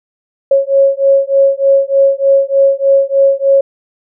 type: beating tone pair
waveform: sine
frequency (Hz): 547 / 550.3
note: C#5 / C#5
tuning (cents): -23 / -13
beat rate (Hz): 3.3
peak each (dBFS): -10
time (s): 0.51-3.61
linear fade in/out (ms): 5
effects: none